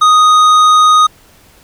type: tone with tanh clipping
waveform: triangle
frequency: 1244.5 Hz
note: D#6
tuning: in tune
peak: -6 dBFS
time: 0.01-1.07 s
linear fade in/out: 10 ms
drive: 15 dB
effects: pink hiss -45 dBFS RMS until 1.63 s